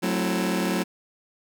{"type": "chord", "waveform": "sawtooth", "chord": "F# half-diminished seventh", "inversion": "none", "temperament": "just", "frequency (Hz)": [185, 222, 266.4, 333], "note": ["F#3", "A3", "C4", "E4"], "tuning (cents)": [0, 16, 31, 18], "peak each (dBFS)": [-22, -25, -27, -25], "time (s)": [0.02, 0.84], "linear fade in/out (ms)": 20, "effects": []}